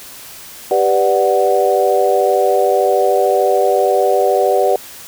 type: chord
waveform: sine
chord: G major seventh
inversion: none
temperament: equal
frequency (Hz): 392 / 493.9 / 587.3 / 740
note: G4 / B4 / D5 / F#5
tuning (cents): 0 / 0 / 0 / 0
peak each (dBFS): -16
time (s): 0.71-4.76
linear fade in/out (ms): 2
effects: white hiss -35 dBFS RMS until 5.07 s